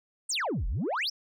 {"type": "exponential two-way sweep", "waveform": "sine", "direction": "down then up", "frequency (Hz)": [9397, 36.71, 5860], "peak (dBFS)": -25, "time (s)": [0.29, 1.1], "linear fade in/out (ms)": 10, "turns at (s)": 0.67, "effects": ["tanh soft clip ceiling -26 dBFS"]}